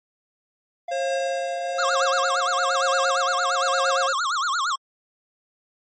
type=tone with pitch glide; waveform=triangle; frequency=693 to 714.1 Hz; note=F5 to F5; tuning=-14 to +38 cents; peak=-25 dBFS; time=0.88-4.07 s; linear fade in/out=5 ms; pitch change=+52 cents; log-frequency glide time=1.57-2.09 s
type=tone with tremolo; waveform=square; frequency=538 Hz; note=C5; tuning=48 cents sharp; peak=-23 dBFS; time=0.91-4.13 s; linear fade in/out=10 ms; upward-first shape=triangle; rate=1.1 Hz; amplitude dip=60%
type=tone with vibrato; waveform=square; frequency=1239 Hz; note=D#6; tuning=8 cents flat; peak=-22 dBFS; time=1.78-4.76 s; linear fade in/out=10 ms; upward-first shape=sine; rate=8.7 Hz; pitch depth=270 cents each way
effects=MP3 32 kbps